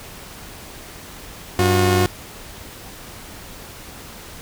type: tone pair together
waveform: sawtooth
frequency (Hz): 95.7 / 360.7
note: G2 / F#4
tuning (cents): -41 / -44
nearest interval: octave + major seventh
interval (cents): 2297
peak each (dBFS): -13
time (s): 1.59-2.06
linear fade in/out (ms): 0
effects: pink hiss -38 dBFS RMS until 4.41 s